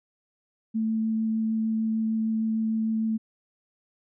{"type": "tone with vibrato", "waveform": "sine", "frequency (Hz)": 221.4, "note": "A3", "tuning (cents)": 11, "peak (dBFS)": -23, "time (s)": [0.74, 3.18], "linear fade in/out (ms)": 20, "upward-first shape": "triangle", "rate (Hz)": 6.6, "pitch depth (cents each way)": 9, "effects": []}